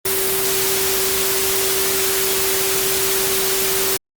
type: tone in noise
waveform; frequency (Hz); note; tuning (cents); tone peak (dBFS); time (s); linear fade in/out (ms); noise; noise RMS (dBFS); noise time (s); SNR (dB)
sine; 384.8; G4; -32; -23; 0.05-3.97; 5; white; -19; 0.05-3.97; -7
effects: Opus 32 kbps